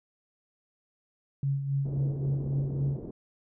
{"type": "tone with tremolo", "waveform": "sine", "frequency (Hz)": 138.59, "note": "C#3", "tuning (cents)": 0, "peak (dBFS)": -24, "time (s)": [1.43, 2.97], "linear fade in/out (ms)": 2, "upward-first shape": "sine", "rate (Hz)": 3.7, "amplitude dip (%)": 55}
{"type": "low-pass noise", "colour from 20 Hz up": "white", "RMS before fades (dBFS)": -40, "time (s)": [1.85, 3.11], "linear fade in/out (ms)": 5, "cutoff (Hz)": 420, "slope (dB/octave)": 24}
{"effects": []}